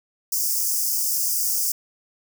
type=high-pass noise; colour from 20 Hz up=white; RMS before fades=-23 dBFS; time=0.32-1.72 s; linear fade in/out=5 ms; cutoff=4900 Hz; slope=96 dB/octave; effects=none